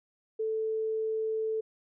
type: tone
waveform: sine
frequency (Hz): 440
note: A4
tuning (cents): 0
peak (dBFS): -28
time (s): 0.39-1.61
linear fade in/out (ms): 10
effects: none